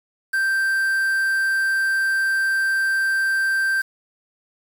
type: tone with quantisation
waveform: triangle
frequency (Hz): 1568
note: G6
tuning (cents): 0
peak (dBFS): -16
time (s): 0.33-3.82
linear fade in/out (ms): 10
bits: 6
effects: none